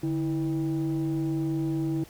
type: tone pair together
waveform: sine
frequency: 146 / 324.7 Hz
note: D3 / E4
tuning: -10 / -26 cents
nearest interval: octave + major second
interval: 1384 cents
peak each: -27 / -25 dBFS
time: 0.03-2.04 s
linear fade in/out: 5 ms
effects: tanh soft clip ceiling -22 dBFS + pink hiss -52 dBFS RMS until 2.09 s